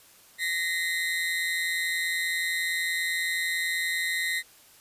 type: tone pair together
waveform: 35% pulse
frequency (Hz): 1868.4 / 2039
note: A#6 / C7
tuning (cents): +3 / -45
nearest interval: major second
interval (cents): 152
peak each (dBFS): -27 / -28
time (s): 0.38-4.43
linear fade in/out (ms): 50
effects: white hiss -55 dBFS RMS until 4.8 s + resampled to 32000 Hz

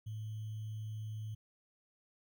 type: tone with sample-and-hold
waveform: sine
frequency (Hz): 108.3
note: A2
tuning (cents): -27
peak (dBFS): -39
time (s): 0.06-1.35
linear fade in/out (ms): 10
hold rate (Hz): 3150
effects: none

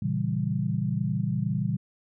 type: chord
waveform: sine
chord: A# diminished seventh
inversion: none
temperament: equal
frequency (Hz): 116.54 / 138.59 / 164.81 / 196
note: A#2 / C#3 / E3 / G3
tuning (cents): 0 / 0 / 0 / 0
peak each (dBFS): -30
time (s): 0.02-1.77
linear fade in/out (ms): 5
effects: none

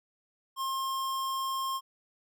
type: tone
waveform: square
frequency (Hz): 1067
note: C6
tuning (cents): +34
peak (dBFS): -31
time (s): 0.56-1.81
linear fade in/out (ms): 50
effects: none

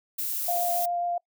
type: noise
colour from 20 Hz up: violet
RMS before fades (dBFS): -30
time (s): 0.18-0.86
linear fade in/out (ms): 10
type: tone with vibrato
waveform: sine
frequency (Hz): 698.5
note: F5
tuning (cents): 0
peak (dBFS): -25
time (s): 0.48-1.18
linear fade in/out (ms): 5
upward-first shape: triangle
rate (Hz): 7.4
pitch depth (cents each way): 9
effects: noise-tail reverb RT60 0.1 s tail -25 dB re dry

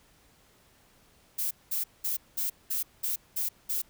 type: noise bursts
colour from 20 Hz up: violet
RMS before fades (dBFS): -30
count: 8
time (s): 1.38-3.82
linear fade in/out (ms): 10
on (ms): 130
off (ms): 200
effects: pink hiss -62 dBFS RMS until 3.89 s

